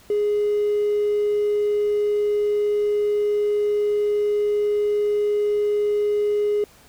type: tone with hard clipping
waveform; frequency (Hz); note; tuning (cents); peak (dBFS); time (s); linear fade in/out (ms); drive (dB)
triangle; 415.3; G#4; 0; -18; 0.1-6.64; 2; 3
effects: pink hiss -51 dBFS RMS until 6.88 s